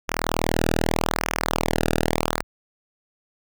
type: tone with flanger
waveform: sawtooth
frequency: 40.21 Hz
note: E1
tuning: 42 cents flat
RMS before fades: -24 dBFS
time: 0.08-2.43 s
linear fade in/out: 10 ms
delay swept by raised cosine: 0.24 to 0.95 ms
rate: 0.82 Hz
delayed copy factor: -0.95
effects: none